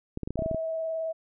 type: clicks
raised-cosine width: 3 ms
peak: -19 dBFS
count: 10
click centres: 0.174 / 0.233 / 0.275 / 0.306 / 0.357 / 0.392 / 0.422 / 0.461 / 0.513 / 0.546 s
type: tone with vibrato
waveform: sine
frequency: 647 Hz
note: E5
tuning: 32 cents flat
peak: -28 dBFS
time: 0.37-1.13 s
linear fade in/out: 20 ms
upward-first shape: sine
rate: 19 Hz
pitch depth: 15 cents each way
effects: none